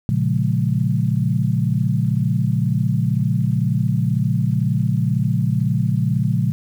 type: chord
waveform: sine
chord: Bb minor seventh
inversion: none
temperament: equal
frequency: 116.54 / 138.59 / 174.61 / 207.7 Hz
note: Bb2 / Db3 / F3 / Ab3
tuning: 0 / 0 / 0 / 0 cents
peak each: -20 / -20 / -22 / -25 dBFS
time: 0.09-6.52 s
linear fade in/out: 0 ms
effects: 8-bit

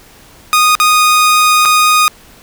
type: tone with dropouts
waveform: sawtooth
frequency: 1238 Hz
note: D#6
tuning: 9 cents flat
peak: -3 dBFS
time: 0.53-2.08 s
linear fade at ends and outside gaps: 0 ms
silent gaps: 0.752-0.8 / 1.652-1.656 s
effects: pink hiss -41 dBFS RMS until 2.42 s

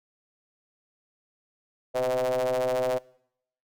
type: ring-modulated tone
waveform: square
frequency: 62.9 Hz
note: B1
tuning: 32 cents sharp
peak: -22 dBFS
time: 1.94-2.99 s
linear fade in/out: 20 ms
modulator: 573 Hz
effects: noise-tail reverb RT60 0.7 s tail -22 dB re dry

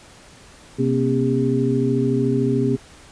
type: tone cluster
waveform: sine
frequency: 128 / 237.6 / 271.2 / 402.2 Hz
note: C3 / A#3 / C#4 / G4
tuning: -38 / +33 / -38 / +44 cents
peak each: -22 dBFS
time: 0.78-2.77 s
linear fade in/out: 20 ms
effects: pink hiss -46 dBFS RMS until 3.11 s + resampled to 22050 Hz

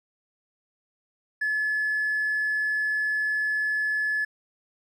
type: tone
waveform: triangle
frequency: 1717 Hz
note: A6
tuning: 43 cents flat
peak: -20 dBFS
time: 1.41-4.25 s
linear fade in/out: 10 ms
effects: tanh soft clip ceiling -20 dBFS

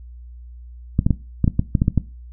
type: clicks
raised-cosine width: 5 ms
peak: -3 dBFS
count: 10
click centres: 0.991 / 1.065 / 1.107 / 1.443 / 1.478 / 1.594 / 1.752 / 1.819 / 1.881 / 1.977 s
effects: noise-tail reverb RT60 0.3 s tail -18 dB re dry + added 60 Hz sine -36 dBFS peak until 2.32 s

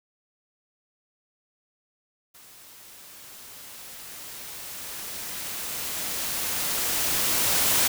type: noise with level ramp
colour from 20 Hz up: white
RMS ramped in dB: -50 to -21 dBFS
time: 2.34-7.88 s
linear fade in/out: 10 ms
effects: none

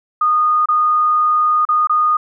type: tone with dropouts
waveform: sine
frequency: 1230 Hz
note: D#6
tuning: 20 cents flat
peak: -11 dBFS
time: 0.21-2.17 s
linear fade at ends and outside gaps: 5 ms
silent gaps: 0.658-0.686 / 1.652-1.688 / 1.872-1.895 s
effects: none

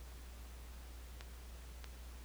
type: clicks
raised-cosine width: 0.2 ms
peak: -30 dBFS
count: 2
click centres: 1.209 / 1.843 s
effects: added 60 Hz sine -49 dBFS peak until 2.24 s + pink hiss -59 dBFS RMS until 2.24 s

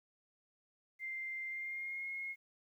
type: tone with pitch glide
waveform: sine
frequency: 2093 to 2157 Hz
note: C7 to C#7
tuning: 0 to -48 cents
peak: -39 dBFS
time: 0.99-2.36 s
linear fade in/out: 50 ms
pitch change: +52 cents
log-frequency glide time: 1.49-2.08 s
effects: 12-bit

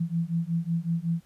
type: beating tone pair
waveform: sine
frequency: 164.81 / 170.21 Hz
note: E3 / F3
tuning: 0 / -44 cents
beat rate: 5.4 Hz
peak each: -28 dBFS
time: 0-1.21 s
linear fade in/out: 10 ms
effects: pink hiss -63 dBFS RMS until 1.25 s + resampled to 32000 Hz

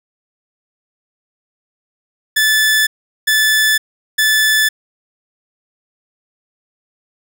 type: tone bursts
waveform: sawtooth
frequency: 1742 Hz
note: A6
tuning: 18 cents flat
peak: -7 dBFS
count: 3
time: 2.36-4.69 s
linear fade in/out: 10 ms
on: 510 ms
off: 400 ms
effects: none

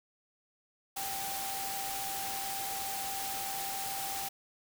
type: tone in noise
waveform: sine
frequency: 784 Hz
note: G5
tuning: in tune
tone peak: -39 dBFS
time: 0.96-4.29 s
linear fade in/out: 10 ms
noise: white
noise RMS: -38 dBFS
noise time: 0.96-4.29 s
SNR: -4 dB
effects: none

